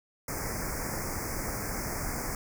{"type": "band-stop noise", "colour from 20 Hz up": "pink", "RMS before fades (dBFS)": -34, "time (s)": [0.28, 2.35], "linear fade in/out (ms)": 2, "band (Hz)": [2300, 4900], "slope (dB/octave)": 96, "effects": []}